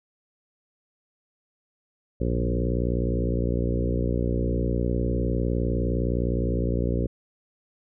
harmonic tone with a mistuned harmonic, 59.7 Hz, A#1, 42 cents sharp, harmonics 1 / 2 / 3 / 4 / 5 / 6 / 7 / 8 / 9, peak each -26 / -29 / -31 / -32 / -33 / -34 / -34 / -35 / -36 dBFS, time 2.2-7.07 s, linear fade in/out 10 ms, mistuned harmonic 2, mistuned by -22 cents, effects none

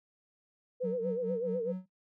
sine tone with vibrato, 477.9 Hz, A#4, 43 cents sharp, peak -30 dBFS, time 0.8-1.73 s, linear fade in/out 20 ms, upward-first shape sine, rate 8.1 Hz, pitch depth 110 cents each way
triangle tone with tremolo, 185 Hz, F#3, in tune, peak -31 dBFS, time 0.83-1.86 s, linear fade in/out 20 ms, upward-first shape sine, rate 4.7 Hz, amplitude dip 90%
effects noise-tail reverb RT60 0.1 s tail -18 dB re dry

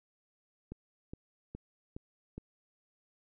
click train, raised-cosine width 3 ms, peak -29 dBFS, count 5, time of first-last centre 0.72-2.38 s, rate 2.41 Hz, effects none

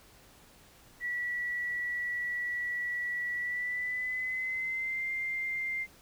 sine tone with pitch glide, 1945 to 2097 Hz, B6 to C7, -27 to +3 cents, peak -31 dBFS, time 1-5.87 s, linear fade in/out 50 ms, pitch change +130 cents, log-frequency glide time 3.35-5.08 s, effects pink hiss -58 dBFS RMS until 6.01 s

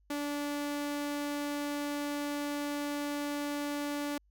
sawtooth tone, 290 Hz, D4, 22 cents flat, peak -29 dBFS, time 0.1-4.18 s, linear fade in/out 5 ms, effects added 50 Hz sine -64 dBFS peak until 4.3 s

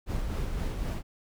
brown noise with tremolo, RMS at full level -30 dBFS, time 0.06-1.03 s, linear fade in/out 50 ms, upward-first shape sine, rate 3.9 Hz, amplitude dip 30%, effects none

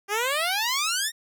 10% pulse exponential sweep, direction up, 392 to 1887 Hz, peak -15 dBFS, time 0.08-1.12 s, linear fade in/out 50 ms, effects none

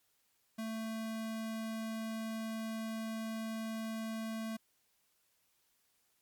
square tone, 222.4 Hz, A3, 19 cents sharp, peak -38 dBFS, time 0.58-4.57 s, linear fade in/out 10 ms, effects white hiss -75 dBFS RMS until 6.21 s + MP3 96 kbps

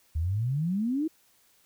sine exponential sweep, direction up, 74.2 to 329.6 Hz, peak -25 dBFS, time 0.15-1.08 s, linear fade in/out 10 ms, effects white hiss -64 dBFS RMS until 1.65 s

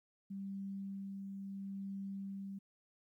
sine tone with tremolo, 196 Hz, G3, in tune, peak -40 dBFS, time 0.3-2.59 s, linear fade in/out 10 ms, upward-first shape sine, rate 0.74 Hz, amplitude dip 25%, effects 13-bit

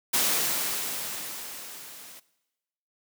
white noise with level ramp, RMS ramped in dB -23 to -47 dBFS, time 0.13-2.2 s, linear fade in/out 10 ms, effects noise-tail reverb RT60 1.0 s tail -19 dB re dry + high-pass 150 Hz 12 dB/octave

